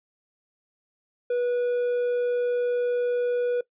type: tone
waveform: triangle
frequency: 487.5 Hz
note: B4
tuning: 23 cents flat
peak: -20 dBFS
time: 1.3-3.61 s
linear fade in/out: 5 ms
effects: noise-tail reverb RT60 0.1 s tail -20 dB re dry + resampled to 8000 Hz